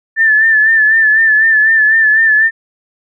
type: tone with vibrato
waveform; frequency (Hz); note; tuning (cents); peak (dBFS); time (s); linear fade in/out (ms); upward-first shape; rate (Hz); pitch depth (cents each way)
sine; 1760; A6; 0; -6; 0.16-2.51; 50; sine; 4; 47
effects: none